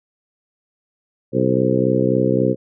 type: harmonic tone with a mistuned harmonic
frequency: 63.7 Hz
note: C2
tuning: 46 cents flat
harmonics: 2 / 3 / 4 / 5 / 6 / 7 / 8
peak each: -22 / -22 / -22 / -22 / -22 / -22 / -22 dBFS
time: 1.32-2.56 s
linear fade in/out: 50 ms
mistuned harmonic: 8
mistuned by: +44 cents
effects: none